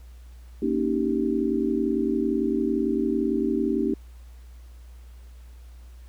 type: chord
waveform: sine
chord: Eb dominant seventh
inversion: second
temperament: just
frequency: 233.3 / 280 / 311.1 / 388.9 Hz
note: Bb3 / Db4 / Eb4 / G4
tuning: +2 / +18 / 0 / -14 cents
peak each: -27 dBFS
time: 0.62-3.94 s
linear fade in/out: 5 ms
effects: added 60 Hz sine -42 dBFS peak until 6.08 s + pink hiss -60 dBFS RMS until 6.08 s